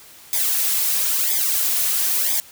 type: noise with flanger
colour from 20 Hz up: blue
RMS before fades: -20 dBFS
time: 0.33-2.4 s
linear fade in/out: 0 ms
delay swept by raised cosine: 0.7 to 3.8 ms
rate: 1 Hz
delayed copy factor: -0.9
effects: white hiss -45 dBFS RMS until 2.51 s